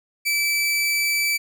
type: tone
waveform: sawtooth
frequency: 2315 Hz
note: D7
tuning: 25 cents flat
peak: -16 dBFS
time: 0.25-1.38 s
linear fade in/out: 20 ms
effects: none